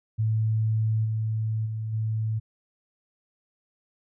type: tone with level steps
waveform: sine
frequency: 110 Hz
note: A2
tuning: in tune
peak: -21 / -24 / -28 / -24 dBFS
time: 0.18-2.4 s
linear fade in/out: 20 ms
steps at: 1.04 / 1.65 / 1.92 s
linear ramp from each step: 20 ms
effects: none

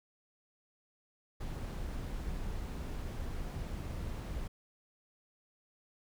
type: noise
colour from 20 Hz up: brown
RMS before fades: -39 dBFS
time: 1.4-4.48 s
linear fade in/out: 10 ms
effects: none

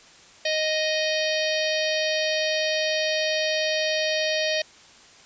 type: harmonic tone with a mistuned harmonic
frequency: 622.3 Hz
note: D#5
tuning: in tune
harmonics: 1 / 3 / 4 / 5 / 6 / 7 / 8 / 9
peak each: -25 / -30 / -31 / -32 / -33 / -33 / -34 / -35 dBFS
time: 0.45-4.62 s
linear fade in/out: 5 ms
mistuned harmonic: 8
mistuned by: -68 cents
effects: white hiss -50 dBFS RMS until 5.25 s + resampled to 16000 Hz

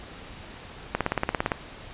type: click train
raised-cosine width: 0.5 ms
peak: -8 dBFS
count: 11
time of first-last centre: 0.95-1.518 s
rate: 17.6 Hz
effects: pink hiss -43 dBFS RMS until 1.93 s + resampled to 8000 Hz

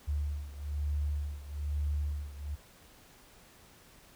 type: beating tone pair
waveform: sine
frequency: 72.9 / 74 Hz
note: D2 / D2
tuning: -12 / +14 cents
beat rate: 1.1 Hz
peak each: -33 / -36 dBFS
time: 0.07-2.56 s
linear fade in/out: 20 ms
effects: pink hiss -58 dBFS RMS until 4.15 s

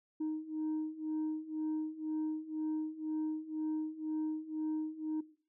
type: beating tone pair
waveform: sine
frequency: 310 / 312 Hz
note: D#4 / D#4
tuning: -6 / +5 cents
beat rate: 2 Hz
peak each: -38 / -35 dBFS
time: 0.2-5.21 s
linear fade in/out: 10 ms
effects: noise-tail reverb RT60 0.4 s tail -17 dB re dry + tanh soft clip ceiling -31 dBFS

